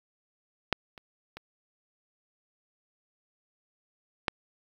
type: clicks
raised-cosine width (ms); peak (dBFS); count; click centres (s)
0.3; -7 / -29 / -25 / -9; 4; 0.727 / 0.978 / 1.37 / 4.282
effects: 8-bit